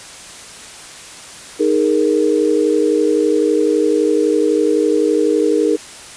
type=chord; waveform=sine; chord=D# suspended fourth; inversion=none; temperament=just; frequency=311.1 / 414.8 / 466.7 Hz; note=D#4 / G#4 / A#4; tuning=0 / -2 / +2 cents; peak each=-16 dBFS; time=1.59-5.77 s; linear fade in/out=20 ms; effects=white hiss -35 dBFS RMS until 6.16 s + resampled to 22050 Hz